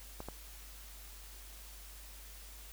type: clicks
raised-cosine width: 1 ms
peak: -28 dBFS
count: 2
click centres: 0.204 / 0.286 s
effects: added 50 Hz sine -51 dBFS peak until 2.72 s + white hiss -54 dBFS RMS until 2.72 s